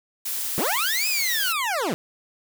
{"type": "noise", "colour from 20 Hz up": "blue", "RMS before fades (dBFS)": -28, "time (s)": [0.25, 1.53], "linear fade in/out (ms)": 10}
{"type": "linear two-way sweep", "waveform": "20% pulse", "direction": "up then down", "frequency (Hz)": [140.9, 2574, 140.9], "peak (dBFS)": -18, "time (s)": [0.58, 1.94], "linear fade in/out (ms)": 0, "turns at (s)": 1.08}
{"effects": []}